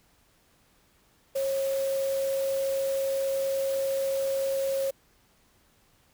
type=tone in noise; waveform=sine; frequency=543 Hz; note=C#5; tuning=36 cents flat; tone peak=-25 dBFS; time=1.35-4.91 s; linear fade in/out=10 ms; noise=white; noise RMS=-41 dBFS; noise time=1.35-4.91 s; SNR=+13 dB; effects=pink hiss -64 dBFS RMS until 6.13 s